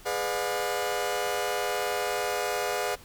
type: chord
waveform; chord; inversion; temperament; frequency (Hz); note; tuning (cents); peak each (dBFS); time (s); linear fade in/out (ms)
sawtooth; G# diminished seventh; none; just; 415.3 / 498.4 / 598 / 717.6; G#4 / B4 / D5 / F5; 0 / +16 / +31 / +47; -29 / -29 / -30 / -28; 0.05-2.96; 20
effects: pink hiss -51 dBFS RMS until 3.04 s